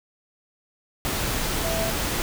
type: tone in noise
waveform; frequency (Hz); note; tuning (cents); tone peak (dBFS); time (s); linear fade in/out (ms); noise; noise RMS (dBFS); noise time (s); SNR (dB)
sine; 659.3; E5; 0; -27; 1.64-1.9; 0; pink; -26; 1.05-2.22; -4
effects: none